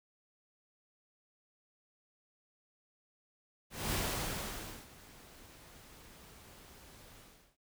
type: noise with ADSR envelope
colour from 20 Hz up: pink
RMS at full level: -34 dBFS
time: 3.7-7.57 s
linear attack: 220 ms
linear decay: 940 ms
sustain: -22 dB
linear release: 390 ms
effects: none

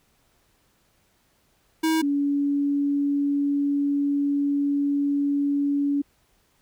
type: tone pair in turn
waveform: square / sine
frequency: 320 / 284.2 Hz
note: D#4 / C#4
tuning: +49 / +43 cents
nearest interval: major second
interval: 206 cents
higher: first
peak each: -20 dBFS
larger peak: neither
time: 1.83-2.02 / 2.02-6.02 s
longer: second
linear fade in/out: 10 ms
effects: pink hiss -65 dBFS RMS until 6.61 s

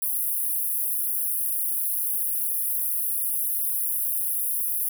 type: high-pass noise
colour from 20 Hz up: pink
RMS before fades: -26 dBFS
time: 0.02-4.89 s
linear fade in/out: 5 ms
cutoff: 10000 Hz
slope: 96 dB/octave
effects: none

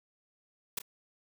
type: noise with echo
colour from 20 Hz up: white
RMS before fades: -34 dBFS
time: 0.77-0.79 s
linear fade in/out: 5 ms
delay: 29 ms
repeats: 1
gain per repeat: -12 dB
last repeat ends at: 0.819 s
effects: none

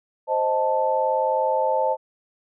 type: chord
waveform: sine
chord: A diminished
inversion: first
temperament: equal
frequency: 523.3 / 622.3 / 880 Hz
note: C5 / Eb5 / A5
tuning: 0 / 0 / 0 cents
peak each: -23 / -25 / -22 dBFS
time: 0.27-1.97 s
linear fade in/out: 50 ms
effects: none

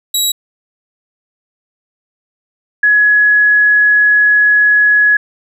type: tone pair in turn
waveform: 20% pulse / sine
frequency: 3876 / 1684.2 Hz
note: B7 / G#6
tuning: -33 / +24 cents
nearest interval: octave + major second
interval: 1443 cents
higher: first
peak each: -6 dBFS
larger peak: neither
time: 0.14-0.32 / 2.83-5.17 s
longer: second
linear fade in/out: 5 ms
effects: none

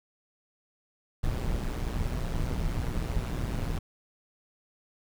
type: noise with amplitude modulation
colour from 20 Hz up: brown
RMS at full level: -27 dBFS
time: 1.23-3.79 s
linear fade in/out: 10 ms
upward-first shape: sine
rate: 121 Hz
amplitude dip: 70%
effects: none

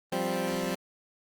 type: chord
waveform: 15% pulse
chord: F suspended second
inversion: none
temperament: equal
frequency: 174.61 / 196 / 261.6 Hz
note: F3 / G3 / C4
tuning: 0 / 0 / 0 cents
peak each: -27 / -26 / -27 dBFS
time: 0.12-0.75 s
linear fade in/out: 5 ms
effects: Opus 32 kbps

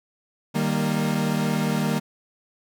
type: chord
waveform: 40% pulse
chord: Eb major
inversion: none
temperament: equal with one note detuned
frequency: 153.87 / 196 / 233.1 Hz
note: Eb3 / G3 / Bb3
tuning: -19 / 0 / 0 cents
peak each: -25 dBFS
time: 0.54-2 s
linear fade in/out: 20 ms
effects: none

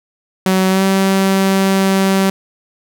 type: tone with pitch glide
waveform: sawtooth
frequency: 188.2 to 192.93 Hz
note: F#3 to G3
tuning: +30 to -27 cents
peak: -7 dBFS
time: 0.46-2.3 s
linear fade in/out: 2 ms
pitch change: +43 cents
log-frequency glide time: 0.69-0.83 s
effects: none

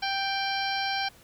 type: harmonic tone with a mistuned harmonic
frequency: 784 Hz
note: G5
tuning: in tune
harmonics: 1 / 2 / 3 / 4 / 5 / 6 / 7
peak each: -30 / -33 / -35 / -36 / -37 / -38 / -38 dBFS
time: 0.02-1.09 s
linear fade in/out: 10 ms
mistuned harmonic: 5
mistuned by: +75 cents
effects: pink hiss -55 dBFS RMS until 1.23 s

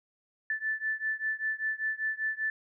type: beating tone pair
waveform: sine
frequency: 1753 / 1758.1 Hz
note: A6 / A6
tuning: -7 / -2 cents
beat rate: 5.1 Hz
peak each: -32 / -33 dBFS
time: 0.5-2.5 s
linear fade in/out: 2 ms
effects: none

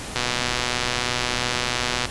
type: click train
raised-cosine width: 0.2 ms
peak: -5 dBFS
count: 234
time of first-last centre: 0.16-2.054 s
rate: 123 Hz
effects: pink hiss -33 dBFS RMS until 2.1 s + resampled to 24000 Hz

